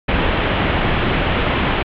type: low-pass noise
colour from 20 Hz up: pink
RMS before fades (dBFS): -17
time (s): 0.08-1.83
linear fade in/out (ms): 10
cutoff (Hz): 3300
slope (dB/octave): 48
effects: MP3 96 kbps